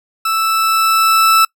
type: tone with level ramp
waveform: 40% pulse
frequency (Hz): 1318.5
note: E6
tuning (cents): 0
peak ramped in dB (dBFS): -13 to -6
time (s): 0.25-1.45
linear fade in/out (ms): 5
effects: noise-tail reverb RT60 0.1 s tail -26 dB re dry